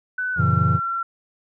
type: tone with pitch glide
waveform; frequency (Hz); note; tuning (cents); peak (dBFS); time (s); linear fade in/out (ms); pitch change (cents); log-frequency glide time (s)
sine; 1501 to 1360.6; F#6 to F6; +24 to -46; -22; 0.18-1.03; 5; -170; 0.34-0.43
type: chord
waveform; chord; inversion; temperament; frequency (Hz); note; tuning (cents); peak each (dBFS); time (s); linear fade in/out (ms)
triangle; F# dominant seventh; none; just; 92.5 / 115.62 / 138.75 / 166.5; F#2 / A#2 / C#3 / E3; 0 / -14 / +2 / +18; -20; 0.36-0.8; 50
effects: none